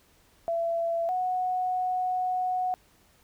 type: tone pair in turn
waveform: sine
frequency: 672 / 735.4 Hz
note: E5 / F#5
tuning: +33 / -11 cents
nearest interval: major second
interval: 156 cents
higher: second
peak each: -25 dBFS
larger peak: neither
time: 0.48-1.09 / 1.09-2.74 s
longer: second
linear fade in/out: 0 ms
effects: pink hiss -62 dBFS RMS until 3.23 s